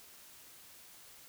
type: silence
effects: white hiss -56 dBFS RMS until 1.28 s